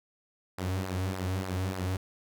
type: tone with flanger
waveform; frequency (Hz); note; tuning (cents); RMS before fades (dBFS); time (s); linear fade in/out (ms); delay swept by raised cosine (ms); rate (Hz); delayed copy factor
sawtooth; 93.3; F#2; +15; -32; 0.58-1.97; 5; 0.3 to 5.8; 3.4; -0.6
effects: none